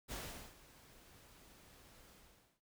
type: noise with ADSR envelope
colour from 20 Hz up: pink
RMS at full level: -44 dBFS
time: 0.08-2.61 s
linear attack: 39 ms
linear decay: 410 ms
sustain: -18 dB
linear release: 480 ms
effects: none